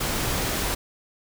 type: noise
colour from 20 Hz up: pink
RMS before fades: -26 dBFS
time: 0-0.75 s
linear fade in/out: 10 ms
effects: none